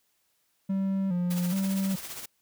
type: tone with vibrato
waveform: triangle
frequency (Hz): 185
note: F#3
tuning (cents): 0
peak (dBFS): -23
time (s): 0.69-1.96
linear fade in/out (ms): 10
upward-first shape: square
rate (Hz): 1.2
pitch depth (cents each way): 77
type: noise with tremolo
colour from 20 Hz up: white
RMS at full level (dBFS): -37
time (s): 1.3-2.26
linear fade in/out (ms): 10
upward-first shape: triangle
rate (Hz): 15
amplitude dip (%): 60
effects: white hiss -72 dBFS RMS until 2.41 s